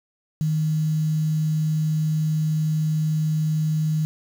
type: tone with quantisation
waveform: sine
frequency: 155.56 Hz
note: D#3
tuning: in tune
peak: -19 dBFS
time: 0.41-4.05 s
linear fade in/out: 0 ms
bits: 7
effects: none